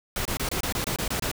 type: noise bursts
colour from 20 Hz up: pink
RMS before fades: -28 dBFS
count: 10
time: 0.16-1.315 s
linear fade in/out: 2 ms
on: 93 ms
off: 25 ms
effects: none